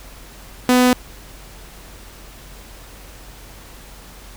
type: tone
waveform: sawtooth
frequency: 250 Hz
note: B3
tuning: 21 cents sharp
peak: -7 dBFS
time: 0.69-0.93 s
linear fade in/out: 0 ms
effects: added 46 Hz sine -41 dBFS peak until 4.36 s + pink hiss -42 dBFS RMS until 4.36 s

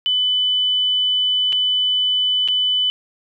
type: tone with dropouts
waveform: sine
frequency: 3000 Hz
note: F#7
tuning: 23 cents sharp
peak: -15 dBFS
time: 0.06-2.9 s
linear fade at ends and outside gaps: 0 ms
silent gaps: 1.524-1.528 / 2.477-2.485 s
effects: 9-bit

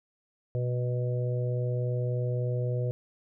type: harmonic tone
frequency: 123.47 Hz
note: B2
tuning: in tune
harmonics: 1 / 3 / 4 / 5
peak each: -27 / -39 / -35 / -40 dBFS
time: 0.55-2.91 s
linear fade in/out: 0 ms
effects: none

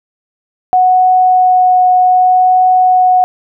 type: tone with vibrato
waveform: sine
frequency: 736 Hz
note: F#5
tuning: 9 cents flat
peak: -5 dBFS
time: 0.73-3.24 s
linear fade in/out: 0 ms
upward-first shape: triangle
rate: 0.65 Hz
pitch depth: 9 cents each way
effects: none

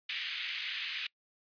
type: band-pass noise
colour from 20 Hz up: white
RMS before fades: -38 dBFS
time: 0.09-1.07 s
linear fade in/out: 5 ms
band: 2000 to 3400 Hz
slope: 24 dB/octave
effects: noise-tail reverb RT60 0.1 s tail -25 dB re dry + resampled to 11025 Hz

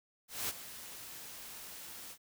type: noise with ADSR envelope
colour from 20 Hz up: white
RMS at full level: -35 dBFS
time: 0.28-2.18 s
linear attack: 210 ms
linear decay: 28 ms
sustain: -13 dB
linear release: 69 ms
effects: none

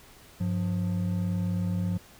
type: tone pair together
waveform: triangle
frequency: 99.1 / 177.6 Hz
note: G2 / F3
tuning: +19 / +29 cents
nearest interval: minor seventh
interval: 1010 cents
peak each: -27 / -26 dBFS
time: 0.4-1.98 s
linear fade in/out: 10 ms
effects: pink hiss -53 dBFS RMS until 2.19 s

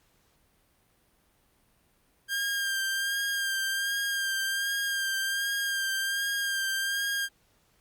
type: tone with vibrato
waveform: sawtooth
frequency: 1600 Hz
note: G6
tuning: 35 cents sharp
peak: -24 dBFS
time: 2.28-7.29 s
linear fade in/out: 50 ms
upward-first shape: sine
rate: 1.3 Hz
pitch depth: 26 cents each way
effects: pink hiss -67 dBFS RMS until 7.8 s + Opus 48 kbps

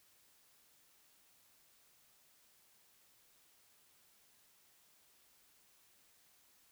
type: silence
effects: white hiss -69 dBFS RMS until 6.71 s

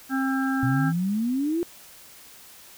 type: harmonic tone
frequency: 266.6 Hz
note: C4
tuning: 33 cents sharp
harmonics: 1 / 3 / 5 / 6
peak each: -23 / -33 / -33 / -31 dBFS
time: 0.09-0.93 s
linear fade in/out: 50 ms
type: exponential sweep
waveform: sine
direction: up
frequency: 121.2 to 352.4 Hz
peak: -22 dBFS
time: 0.63-1.63 s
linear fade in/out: 0 ms
effects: white hiss -48 dBFS RMS until 2.77 s

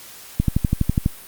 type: click train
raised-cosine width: 5 ms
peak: -4 dBFS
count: 9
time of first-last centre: 0.4-1.061 s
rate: 12.1 Hz
effects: white hiss -41 dBFS RMS until 1.27 s + Opus 48 kbps

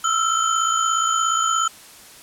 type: tone cluster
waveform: sine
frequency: 1305 / 1362 / 3086 / 6910 Hz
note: E6 / F6 / G7 / A8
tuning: -18 / -44 / -28 / -32 cents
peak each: -21 / -22 / -27 / -24 dBFS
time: 0.04-1.68 s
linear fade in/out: 5 ms
effects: white hiss -44 dBFS RMS until 2.22 s + low-pass 12000 Hz 12 dB/octave

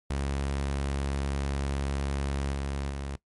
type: tone with level steps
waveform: sawtooth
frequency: 69.3 Hz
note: C#2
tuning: in tune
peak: -24 / -26 / -29 dBFS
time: 0.1-3.16 s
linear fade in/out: 5 ms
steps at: 2.52 / 2.89 s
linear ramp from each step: 20 ms
effects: noise-tail reverb RT60 0.1 s tail -19 dB re dry + MP3 48 kbps

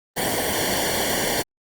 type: noise with comb filter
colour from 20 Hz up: pink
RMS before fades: -23 dBFS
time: 0.16-1.43 s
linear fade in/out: 20 ms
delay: 0.78 ms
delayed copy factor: -0.95
effects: Opus 32 kbps

